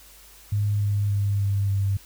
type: tone with pitch steps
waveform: sine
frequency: 103.3 / 102.11 / 100.94 / 99.78 / 98.64 Hz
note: G#2 / G#2 / G#2 / G2 / G2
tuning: -9 / -29 / -49 / +31 / +11 cents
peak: -20 dBFS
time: 0.52-1.97 s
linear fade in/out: 5 ms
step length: 290 ms
effects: added 50 Hz sine -53 dBFS peak until 2.05 s + white hiss -50 dBFS RMS until 2.05 s